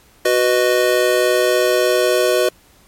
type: chord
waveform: square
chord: B major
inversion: second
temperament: just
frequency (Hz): 370.4 / 493.9 / 617.4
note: F#4 / B4 / D#5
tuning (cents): +2 / 0 / -14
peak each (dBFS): -18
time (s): 0.25-2.49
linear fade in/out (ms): 5
effects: pink hiss -51 dBFS RMS until 2.87 s + MP3 64 kbps